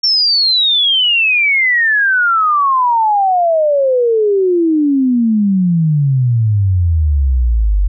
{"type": "exponential sweep", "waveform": "sine", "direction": "down", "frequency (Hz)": [5490, 46.25], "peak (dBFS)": -9, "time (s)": [0.03, 7.88], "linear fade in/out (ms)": 10, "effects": []}